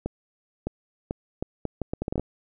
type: accelerating click train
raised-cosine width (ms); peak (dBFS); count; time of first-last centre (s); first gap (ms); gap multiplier
2; -14; 13; 0.06-2.196; 610; 0.72
effects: none